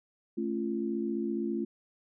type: chord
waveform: sine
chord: A augmented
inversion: none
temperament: just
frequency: 220 / 275 / 343.8 Hz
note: A3 / C#4 / E#4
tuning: 0 / -14 / -27 cents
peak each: -33 / -36 / -33 dBFS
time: 0.37-1.65 s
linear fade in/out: 10 ms
effects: none